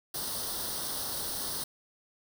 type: noise with comb filter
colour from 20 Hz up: white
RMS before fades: -35 dBFS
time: 0.14-1.64 s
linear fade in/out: 5 ms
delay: 0.21 ms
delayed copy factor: +0.8
effects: none